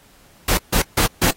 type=noise bursts; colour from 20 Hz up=pink; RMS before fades=-17 dBFS; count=4; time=0.48-1.31 s; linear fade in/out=5 ms; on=95 ms; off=150 ms; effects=pink hiss -52 dBFS RMS until 1.36 s + AAC 48 kbps